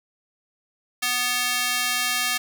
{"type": "tone with high-pass filter", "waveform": "square", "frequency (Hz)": 246.9, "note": "B3", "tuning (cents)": 0, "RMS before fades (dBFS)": -24, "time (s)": [1.02, 2.38], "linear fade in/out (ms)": 10, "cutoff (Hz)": 1900, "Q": 0.79, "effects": []}